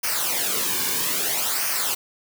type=noise with flanger; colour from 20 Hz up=white; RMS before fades=-24 dBFS; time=0.03-1.95 s; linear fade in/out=10 ms; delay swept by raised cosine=0.26 to 1.56 ms; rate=0.61 Hz; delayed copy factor=-0.7; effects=none